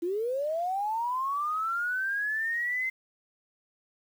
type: linear sweep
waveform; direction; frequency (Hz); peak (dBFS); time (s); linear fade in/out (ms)
sine; up; 329.6 to 2079; -27; 0.02-2.9; 10
effects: 9-bit

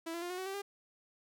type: tone with pitch steps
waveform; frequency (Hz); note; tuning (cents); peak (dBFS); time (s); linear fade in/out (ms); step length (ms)
sawtooth; 329.3 / 340.3 / 351.7 / 363.5 / 375.7 / 388.2 / 401.2; E4 / F4 / F4 / F#4 / F#4 / G4 / G4; -2 / -45 / +12 / -31 / +26 / -17 / +40; -34; 0.06-0.62; 10; 80
effects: none

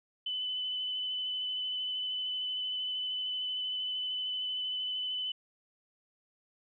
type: tone with vibrato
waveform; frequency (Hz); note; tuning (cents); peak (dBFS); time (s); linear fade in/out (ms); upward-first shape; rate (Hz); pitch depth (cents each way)
sine; 3011; F#7; +30; -32; 0.26-5.32; 5; square; 13; 12
effects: none

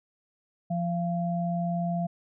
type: tone pair together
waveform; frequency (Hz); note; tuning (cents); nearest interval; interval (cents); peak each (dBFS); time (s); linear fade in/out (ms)
sine; 172.8 / 687; F3 / F5; -18 / -29; 2 octaves; 2389; -27 / -31; 0.7-2.07; 10
effects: none

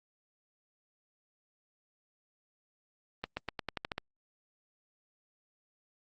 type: accelerating click train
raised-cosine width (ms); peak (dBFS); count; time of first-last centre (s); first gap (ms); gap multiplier
0.3; -18; 9; 3.24-3.98; 130; 0.9
effects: Opus 32 kbps

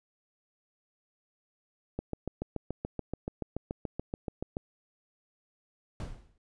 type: click train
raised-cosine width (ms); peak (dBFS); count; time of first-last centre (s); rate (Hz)
2; -20; 19; 1.99-4.569; 6.98
type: noise with exponential decay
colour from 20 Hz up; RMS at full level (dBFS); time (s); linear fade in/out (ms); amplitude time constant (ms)
brown; -32; 6-6.38; 1; 81
effects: resampled to 22050 Hz

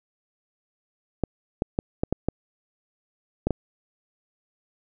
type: clicks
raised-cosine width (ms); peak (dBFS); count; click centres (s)
2; -9; 8; 1.237 / 1.621 / 1.789 / 2.035 / 2.126 / 2.286 / 3.47 / 3.507
effects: none

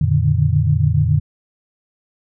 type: tone cluster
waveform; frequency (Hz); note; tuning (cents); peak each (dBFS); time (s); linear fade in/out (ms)
sine; 88.3 / 114.8 / 143.7 / 150.8; F2 / A#2 / D3 / D3; +20 / -26 / -37 / +46; -18; 0.01-1.2; 5
effects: none

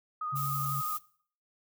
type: tone with vibrato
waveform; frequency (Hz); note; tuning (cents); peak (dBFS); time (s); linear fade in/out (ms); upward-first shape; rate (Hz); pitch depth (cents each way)
sine; 1241; D#6; -5; -32; 0.21-0.97; 5; triangle; 12; 35
type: tone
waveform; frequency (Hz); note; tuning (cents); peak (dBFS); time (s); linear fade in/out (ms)
sine; 137.5; C#3; -14; -33; 0.32-0.82; 20
type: noise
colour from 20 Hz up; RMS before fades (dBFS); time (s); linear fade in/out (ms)
violet; -38; 0.35-0.99; 20
effects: noise-tail reverb RT60 0.5 s tail -19 dB re dry

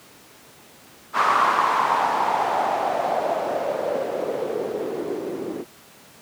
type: noise with low-pass filter sweep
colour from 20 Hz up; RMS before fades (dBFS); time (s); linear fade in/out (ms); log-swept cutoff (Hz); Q
blue; -23; 1.13-5.65; 50; 1200 to 340; 4.5
effects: pink hiss -48 dBFS RMS until 6.21 s + high-pass 150 Hz 12 dB/octave

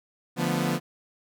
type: chord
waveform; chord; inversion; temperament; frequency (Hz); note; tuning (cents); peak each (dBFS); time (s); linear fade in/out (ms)
sawtooth; B half-diminished seventh; first; equal; 146.83 / 174.61 / 220 / 246.9; D3 / F3 / A3 / B3; 0 / 0 / 0 / 0; -26 / -24 / -29 / -25; 0.36-0.8; 50
effects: none

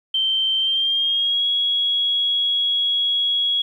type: tone with pitch glide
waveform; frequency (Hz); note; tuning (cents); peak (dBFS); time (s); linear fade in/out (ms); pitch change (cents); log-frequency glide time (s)
sine; 3122 to 3327; G7 to G#7; -8 to +2; -17; 0.14-3.62; 5; +110; 0.58-1.47
effects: 9-bit

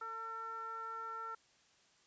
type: tone with low-pass filter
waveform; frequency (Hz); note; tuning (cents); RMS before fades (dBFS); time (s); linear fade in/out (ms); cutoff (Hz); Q
15% pulse; 451; A4; +43; -44; 0.01-1.35; 5; 1300; 7.5
effects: white hiss -69 dBFS RMS until 2.06 s + resampled to 16000 Hz

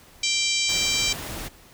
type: harmonic tone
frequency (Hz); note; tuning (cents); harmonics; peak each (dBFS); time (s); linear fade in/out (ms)
784; G5; 0; 3 / 4 / 5 / 6 / 7 / 8 / 9 / 10; -27 / -28 / -29 / -30 / -30 / -31 / -32 / -32; 0.23-1.13; 5
type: noise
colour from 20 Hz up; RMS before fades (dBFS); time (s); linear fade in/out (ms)
pink; -34; 0.68-1.49; 20
effects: pink hiss -51 dBFS RMS until 1.73 s

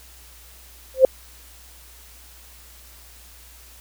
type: tone with exponential growth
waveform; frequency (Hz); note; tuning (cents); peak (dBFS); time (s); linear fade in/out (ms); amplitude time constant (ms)
sine; 523.3; C5; 0; -3; 0.94-1.05; 2; 22
effects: added 60 Hz sine -48 dBFS peak until 3.8 s + white hiss -48 dBFS RMS until 3.8 s

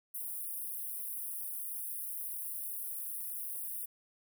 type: high-pass noise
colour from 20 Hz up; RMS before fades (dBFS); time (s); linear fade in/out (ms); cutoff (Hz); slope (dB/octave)
white; -40; 0.14-3.86; 10; 9300; 96
effects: none

